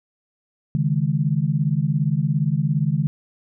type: chord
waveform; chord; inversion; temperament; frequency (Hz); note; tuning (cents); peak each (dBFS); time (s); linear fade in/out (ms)
sine; C# suspended second; none; just; 138.59 / 155.92 / 207.9; C#3 / D#3 / G#3; 0 / +4 / +2; -22 / -20 / -26; 0.75-3.07; 0
effects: none